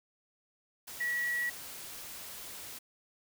sine tone in noise, 1929 Hz, B6, 41 cents flat, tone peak -30 dBFS, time 1-1.5 s, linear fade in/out 10 ms, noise white, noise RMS -45 dBFS, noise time 0.87-2.79 s, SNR +12 dB, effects none

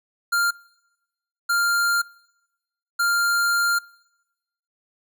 square tone bursts at uneven times, 1396.9 Hz, F6, in tune, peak -19 dBFS, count 3, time 0.32-0.51 / 1.49-2.02 / 2.99-3.79 s, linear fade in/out 10 ms, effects noise-tail reverb RT60 1.0 s tail -24 dB re dry

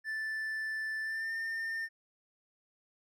triangle tone with pitch glide, 1760 to 1808.4 Hz, A6 to A6, 0 to +47 cents, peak -32 dBFS, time 0.04-1.89 s, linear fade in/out 50 ms, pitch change +47 cents, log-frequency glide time 1.02-1.32 s, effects none

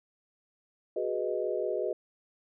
sine chord, G# minor seventh, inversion third, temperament equal with one note detuned, 370 / 415.3 / 491.9 / 622.3 Hz, F#4 / G#4 / B4 / D#5, 0 / 0 / -7 / 0 cents, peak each -34 dBFS, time 0.96-1.93 s, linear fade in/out 5 ms, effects none

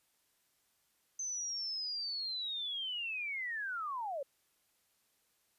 sine linear sweep, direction down, 6220 to 523.3 Hz, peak -36 dBFS, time 1.19-4.23 s, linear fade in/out 5 ms, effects white hiss -75 dBFS RMS until 5.58 s + resampled to 32000 Hz

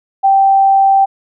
sine tone, 781 Hz, G5, 7 cents flat, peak -6 dBFS, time 0.23-1.06 s, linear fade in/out 20 ms, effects none

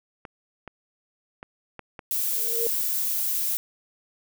clicks, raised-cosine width 0.5 ms, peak -23 dBFS, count 5, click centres 0.252 / 0.677 / 1.429 / 1.793 / 1.992 s
violet noise, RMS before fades -26 dBFS, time 2.11-3.57 s, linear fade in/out 0 ms
sine tone with exponential growth, 462.3 Hz, A#4, 14 cents flat, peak -23 dBFS, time 2.21-2.67 s, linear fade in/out 1 ms, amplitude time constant 100 ms
effects none

